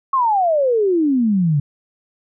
sine exponential sweep, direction down, 1108.7 to 138.59 Hz, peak -13 dBFS, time 0.13-1.6 s, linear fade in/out 5 ms, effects none

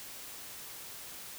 silence, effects white hiss -46 dBFS RMS until 1.38 s

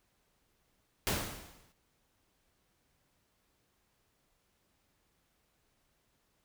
pink noise with exponential decay, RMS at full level -29 dBFS, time 1.07-1.72 s, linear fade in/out 0 ms, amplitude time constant 140 ms, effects pink hiss -75 dBFS RMS until 6.44 s

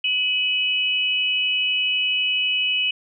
sine tone pair together, 2548 / 2960 Hz, D#7 / F#7, +41 / 0 cents, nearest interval minor third, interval 259 cents, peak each -22 / -21 dBFS, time 0.04-2.91 s, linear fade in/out 5 ms, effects none

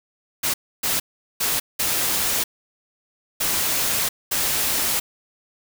white noise bursts at uneven times, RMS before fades -22 dBFS, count 6, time 0.43-0.54 / 0.83-1 / 1.4-1.6 / 1.79-2.44 / 3.4-4.09 / 4.31-5 s, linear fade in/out 10 ms, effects none

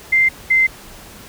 sine tone pair in turn, 2089 / 2076 Hz, C7 / C7, -3 / -14 cents, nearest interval unison, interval 11 cents, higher first, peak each -10 dBFS, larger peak neither, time 0.12-0.29 / 0.5-0.67 s, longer neither, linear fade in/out 10 ms, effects pink hiss -39 dBFS RMS until 1.28 s

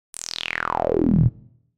sawtooth tone with band-pass filter sweep, 41.2 Hz, E1, in tune, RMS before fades -21 dBFS, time 0.13-1.29 s, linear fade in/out 20 ms, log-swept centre 10000 to 110 Hz, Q 7.1, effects noise-tail reverb RT60 0.8 s tail -21 dB re dry

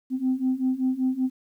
sine beating tone pair, 255.8 / 261 Hz, C4 / C4, -39 / -4 cents, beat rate 5.2 Hz, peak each -25 / -23 dBFS, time 0.1-1.3 s, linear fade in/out 50 ms, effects tanh soft clip ceiling -16 dBFS + 10-bit

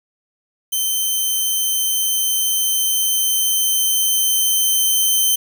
5% pulse tone with level ramp, 3097 Hz, G7, 22 cents flat, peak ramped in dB -9 to -5 dBFS, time 0.72-5.36 s, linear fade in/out 10 ms, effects 7-bit

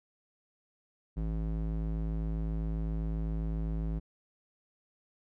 square tone with band-pass filter, 53.8 Hz, A1, 38 cents flat, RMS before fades -33 dBFS, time 1.16-4 s, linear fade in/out 20 ms, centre 130 Hz, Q 0.87, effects none

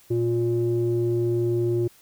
square tone with low-pass filter, 117.6 Hz, A#2, 16 cents sharp, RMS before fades -23 dBFS, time 0.1-1.88 s, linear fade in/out 10 ms, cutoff 380 Hz, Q 6.3, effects white hiss -55 dBFS RMS until 2.01 s

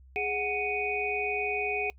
sine tone cluster, 416.2 / 737 / 2237 / 2488 Hz, G#4 / F#5 / C#7 / D#7, +4 / -7 / +15 / -1 cents, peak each -33 / -34 / -36 / -31 dBFS, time 0.16-1.9 s, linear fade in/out 0 ms, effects noise-tail reverb RT60 0.1 s tail -25 dB re dry + added 65 Hz sine -51 dBFS peak until 1.98 s

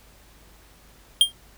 square tone with exponential decay, 3204 Hz, G7, 37 cents sharp, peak -9 dBFS, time 1.21-1.32 s, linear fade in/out 1 ms, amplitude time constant 23 ms, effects added 50 Hz sine -54 dBFS peak until 1.57 s + pink hiss -54 dBFS RMS until 1.57 s

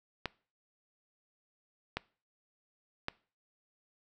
clicks, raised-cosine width 0.3 ms, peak -17 dBFS, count 3, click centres 0.257 / 1.97 / 3.084 s, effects noise-tail reverb RT60 0.4 s tail -22 dB re dry

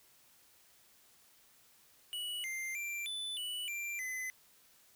square tone with pitch steps, 2937 / 2095 / 2358 / 3497 / 2959 / 2364 / 2028 Hz, F#7 / C7 / D7 / A7 / F#7 / D7 / B6, -13 / +2 / +6 / -11 / -1 / +11 / +45 cents, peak -38 dBFS, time 2.13-4.3 s, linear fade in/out 0 ms, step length 310 ms, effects white hiss -65 dBFS RMS until 4.95 s

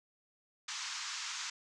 white band-pass noise, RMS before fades -41 dBFS, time 0.68-1.5 s, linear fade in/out 5 ms, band 940 to 7000 Hz, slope 48 dB/octave, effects none

